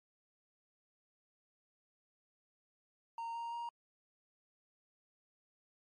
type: tone with pitch steps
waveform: triangle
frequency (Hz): 923 / 931.6 / 940.2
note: A#5 / A#5 / A#5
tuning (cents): -17 / -1 / +15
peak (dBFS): -37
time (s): 3.18-3.69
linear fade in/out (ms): 2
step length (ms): 170
effects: MP3 48 kbps